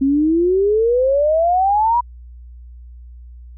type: exponential sweep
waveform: sine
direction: up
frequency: 265.1 to 980 Hz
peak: -12 dBFS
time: 0.01-2.01 s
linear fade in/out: 10 ms
effects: added 60 Hz sine -35 dBFS peak until 3.57 s